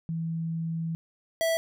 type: tone pair in turn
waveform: sine / square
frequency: 164.1 / 656.4 Hz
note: E3 / E5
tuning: -8 / -8 cents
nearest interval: 2 octaves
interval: 2400 cents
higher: second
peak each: -28 / -24 dBFS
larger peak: second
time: 0.09-0.95 / 1.41-1.57 s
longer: first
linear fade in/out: 0 ms
effects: none